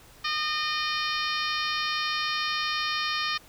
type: harmonic tone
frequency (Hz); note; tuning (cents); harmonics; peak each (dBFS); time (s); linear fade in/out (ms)
611; D#5; -32; 2 / 3 / 4 / 5 / 6 / 7 / 8 / 9; -31 / -33 / -34 / -35 / -36 / -36 / -37 / -38; 0.24-3.38; 10
effects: pink hiss -53 dBFS RMS until 3.48 s